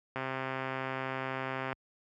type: click train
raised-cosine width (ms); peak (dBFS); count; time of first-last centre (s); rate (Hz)
0.5; -20; 208; 0.16-1.728; 132
effects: high-pass 60 Hz 12 dB/octave